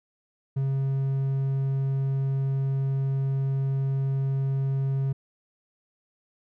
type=tone; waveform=triangle; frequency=135.6 Hz; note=C#3; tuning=38 cents flat; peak=-21 dBFS; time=0.56-5.13 s; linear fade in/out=10 ms; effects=none